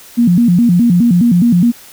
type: tone with vibrato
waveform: sine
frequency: 204.2 Hz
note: G#3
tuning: 29 cents flat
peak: -6 dBFS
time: 0.17-1.72 s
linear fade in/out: 20 ms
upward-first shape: square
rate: 4.8 Hz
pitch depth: 260 cents each way
effects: white hiss -38 dBFS RMS until 1.92 s